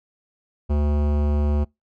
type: tone with hard clipping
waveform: sine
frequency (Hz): 73.42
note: D2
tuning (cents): 0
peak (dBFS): -20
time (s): 0.69-1.65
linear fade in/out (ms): 20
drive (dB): 18
effects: noise-tail reverb RT60 0.2 s tail -26 dB re dry